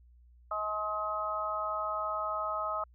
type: harmonic tone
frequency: 211.6 Hz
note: G#3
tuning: 33 cents sharp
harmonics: 3 / 4 / 5 / 6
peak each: -37 / -41 / -40 / -33 dBFS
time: 0.51-2.84 s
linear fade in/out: 5 ms
effects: added 60 Hz sine -56 dBFS peak until 2.94 s